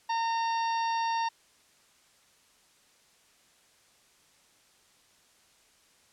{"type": "harmonic tone with a mistuned harmonic", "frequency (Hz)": 915, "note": "A#5", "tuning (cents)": -32, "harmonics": [1, 2, 3, 4, 5, 6], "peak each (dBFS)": [-27, -39, -42, -45, -44, -44], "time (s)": [0.09, 1.29], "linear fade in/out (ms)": 10, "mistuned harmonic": 6, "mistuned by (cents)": 33, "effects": ["white hiss -63 dBFS RMS until 6.12 s", "low-pass 9000 Hz 12 dB/octave"]}